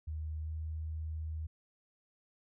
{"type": "tone with pitch glide", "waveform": "sine", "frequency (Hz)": [77.78, 78.82], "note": ["D#2", "D#2"], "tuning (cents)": [0, 23], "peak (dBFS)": -36, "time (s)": [0.07, 1.47], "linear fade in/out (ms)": 10, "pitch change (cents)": 23, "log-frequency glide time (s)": [0.42, 0.49], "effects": []}